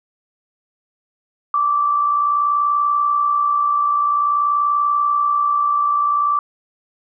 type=tone with amplitude modulation; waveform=sine; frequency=1166 Hz; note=D6; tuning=13 cents flat; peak=-12 dBFS; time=1.54-6.39 s; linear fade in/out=2 ms; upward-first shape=sine; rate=60.5 Hz; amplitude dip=45%; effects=none